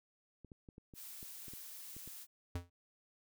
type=clicks; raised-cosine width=3 ms; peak=-40 dBFS; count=10; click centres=0.447 / 0.518 / 0.688 / 0.781 / 0.938 / 1.229 / 1.482 / 1.536 / 1.966 / 2.076 s
type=noise; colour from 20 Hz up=blue; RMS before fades=-50 dBFS; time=0.94-2.27 s; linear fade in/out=50 ms
type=tone with exponential decay; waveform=square; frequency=87.31 Hz; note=F2; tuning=in tune; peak=-35 dBFS; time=2.55-2.7 s; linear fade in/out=5 ms; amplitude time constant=31 ms
effects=none